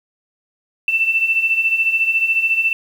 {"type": "beating tone pair", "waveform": "sine", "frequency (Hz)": [2659, 2673], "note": ["E7", "E7"], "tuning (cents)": [14, 23], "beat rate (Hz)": 14, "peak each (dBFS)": [-21, -15], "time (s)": [0.88, 2.73], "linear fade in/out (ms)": 2, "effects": ["7-bit"]}